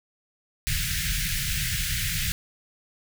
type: band-stop noise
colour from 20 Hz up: pink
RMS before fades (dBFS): -27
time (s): 0.67-2.32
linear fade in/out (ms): 0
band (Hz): 170 to 1600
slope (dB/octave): 48
effects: none